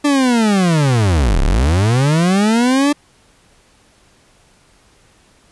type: linear two-way sweep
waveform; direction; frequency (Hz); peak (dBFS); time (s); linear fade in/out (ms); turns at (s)
40% pulse; down then up; 295.8 to 30.23 to 295.8; -10; 0.04-2.93; 10; 1.42
effects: pink hiss -52 dBFS RMS until 5.51 s + resampled to 24000 Hz